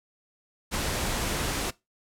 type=noise with ADSR envelope; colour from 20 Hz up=pink; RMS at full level=-27 dBFS; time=0.71-1.71 s; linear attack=36 ms; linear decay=6 ms; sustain=-2 dB; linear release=14 ms; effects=noise-tail reverb RT60 0.2 s tail -20 dB re dry + low-pass 12000 Hz 12 dB/octave

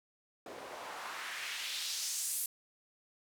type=noise with band-pass filter sweep; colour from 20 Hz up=white; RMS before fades=-40 dBFS; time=0.46-2.46 s; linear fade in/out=2 ms; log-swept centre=420 to 11000 Hz; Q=1.5; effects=none

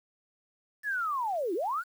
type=linear two-way sweep; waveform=sine; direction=down then up; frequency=1760 to 316.8 to 1526 Hz; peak=-28 dBFS; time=0.83-1.84 s; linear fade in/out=50 ms; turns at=1.54 s; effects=9-bit

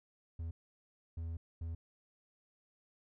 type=tone bursts at uneven times; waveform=triangle; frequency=82.6 Hz; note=E2; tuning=4 cents sharp; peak=-36 dBFS; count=3; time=0.39-0.51 / 1.17-1.37 / 1.61-1.75 s; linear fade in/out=5 ms; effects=none

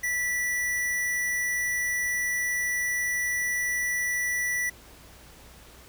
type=tone; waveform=square; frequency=1962 Hz; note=B6; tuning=12 cents flat; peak=-26 dBFS; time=0.03-4.7 s; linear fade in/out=10 ms; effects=added 60 Hz sine -54 dBFS peak until 5.88 s + pink hiss -51 dBFS RMS until 5.88 s

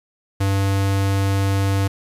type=tone; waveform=square; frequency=98 Hz; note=G2; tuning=in tune; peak=-17 dBFS; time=0.4-1.88 s; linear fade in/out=10 ms; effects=resampled to 32000 Hz + 8-bit

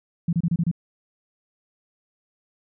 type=tone bursts; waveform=sine; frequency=168.9 Hz; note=E3; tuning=42 cents sharp; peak=-18 dBFS; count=6; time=0.28-0.714 s; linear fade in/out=5 ms; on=49 ms; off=28 ms; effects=none

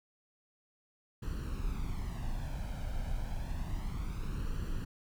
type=noise with flanger; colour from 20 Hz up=brown; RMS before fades=-36 dBFS; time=1.22-4.85 s; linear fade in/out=10 ms; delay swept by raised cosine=0.68 to 1.32 ms; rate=0.29 Hz; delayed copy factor=+0.65; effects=none

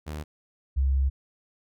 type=tone pair in turn; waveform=sawtooth / sine; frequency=76.1 / 67.29 Hz; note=D#2 / C2; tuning=-38 / +49 cents; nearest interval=major second; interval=213 cents; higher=first; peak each=-29 / -20 dBFS; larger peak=second; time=0.06-0.24 / 0.76-1.1 s; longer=second; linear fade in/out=20 ms; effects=none

